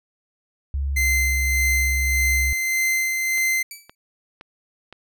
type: tone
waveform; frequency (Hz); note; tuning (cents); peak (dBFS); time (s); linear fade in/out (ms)
sine; 69.3; C#2; 0; -21; 0.74-2.53; 0
type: tone with tremolo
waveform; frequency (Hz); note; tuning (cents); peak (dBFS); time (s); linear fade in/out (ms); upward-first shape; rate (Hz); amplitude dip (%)
45% pulse; 2075; C7; -15; -18; 0.96-3.63; 10; sine; 1.7; 35
type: click train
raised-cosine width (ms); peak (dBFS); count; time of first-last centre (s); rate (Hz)
0.3; -24; 4; 3.38-4.926; 1.94
type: tone with exponential decay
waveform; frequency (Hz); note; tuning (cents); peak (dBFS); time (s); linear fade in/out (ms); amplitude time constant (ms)
10% pulse; 2306; D7; -32; -23; 3.71-3.95; 2; 52
effects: none